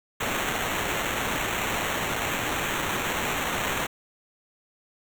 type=noise with sample-and-hold; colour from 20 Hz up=violet; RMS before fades=-28 dBFS; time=0.2-3.87 s; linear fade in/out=10 ms; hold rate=4900 Hz; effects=none